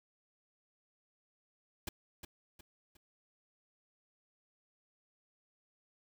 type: noise with echo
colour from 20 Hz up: pink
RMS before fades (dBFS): -39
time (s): 1.87-1.89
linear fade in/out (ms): 5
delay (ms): 360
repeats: 3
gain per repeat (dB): -8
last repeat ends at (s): 2.97
effects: none